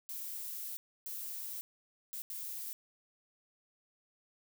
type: noise bursts at uneven times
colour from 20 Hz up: violet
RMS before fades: -42 dBFS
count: 4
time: 0.09-0.77 / 1.06-1.61 / 2.13-2.22 / 2.3-2.73 s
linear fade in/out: 0 ms
effects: none